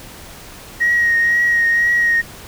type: tone with vibrato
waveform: sine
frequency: 1884 Hz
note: A#6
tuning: 18 cents sharp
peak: -11 dBFS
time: 0.8-2.22 s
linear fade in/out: 20 ms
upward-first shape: triangle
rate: 2 Hz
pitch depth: 28 cents each way
effects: tanh soft clip ceiling -7 dBFS + pink hiss -37 dBFS RMS until 2.47 s